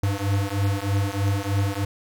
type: beating tone pair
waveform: square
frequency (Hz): 98 / 101.2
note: G2 / G#2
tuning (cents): 0 / -44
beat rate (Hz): 3.2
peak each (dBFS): -25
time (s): 0.03-1.85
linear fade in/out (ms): 5
effects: none